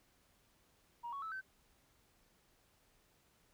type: tone with pitch steps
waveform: sine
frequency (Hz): 947 / 1113.2 / 1308.7 / 1538.4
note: A#5 / C#6 / E6 / G6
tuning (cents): +27 / +7 / -13 / -33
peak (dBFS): -40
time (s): 1.03-1.414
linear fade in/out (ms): 20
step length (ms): 96
effects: tanh soft clip ceiling -37 dBFS + pink hiss -72 dBFS RMS until 3.53 s